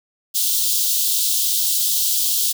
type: high-pass noise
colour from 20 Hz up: white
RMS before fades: -19 dBFS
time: 0.34-2.53 s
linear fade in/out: 20 ms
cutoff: 3200 Hz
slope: 48 dB/octave
effects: none